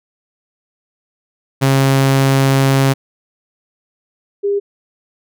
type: tone pair in turn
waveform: sawtooth / sine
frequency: 135.5 / 403 Hz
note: C#3 / G4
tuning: -39 / +48 cents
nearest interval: octave + perfect fifth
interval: 1887 cents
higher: second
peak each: -6 / -13 dBFS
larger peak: first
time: 1.61-2.94 / 4.43-4.6 s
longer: first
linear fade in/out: 20 ms
effects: none